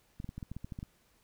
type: clicks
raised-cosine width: 5 ms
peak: -28 dBFS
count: 11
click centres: 0.201 / 0.244 / 0.291 / 0.38 / 0.428 / 0.516 / 0.566 / 0.645 / 0.722 / 0.789 / 0.829 s
effects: pink hiss -69 dBFS RMS until 1.23 s